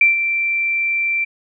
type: tone with ADSR envelope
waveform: sine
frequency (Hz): 2349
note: D7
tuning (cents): 0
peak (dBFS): -7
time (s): 0.01-1.25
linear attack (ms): 3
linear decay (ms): 140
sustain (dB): -9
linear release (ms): 15
effects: none